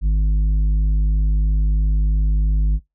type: tone with tanh clipping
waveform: triangle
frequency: 51.5 Hz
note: G#1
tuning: 14 cents flat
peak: -15 dBFS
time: 0.01-2.8 s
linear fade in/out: 50 ms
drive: 11 dB
effects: noise-tail reverb RT60 0.2 s tail -25 dB re dry